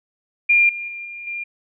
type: tone with level steps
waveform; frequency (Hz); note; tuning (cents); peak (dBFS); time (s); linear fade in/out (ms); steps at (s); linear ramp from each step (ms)
sine; 2401; D7; +38; -11 / -26 / -29 / -31 / -25; 0.49-1.44; 10; 0.69 / 0.88 / 1.05 / 1.27; 2
effects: none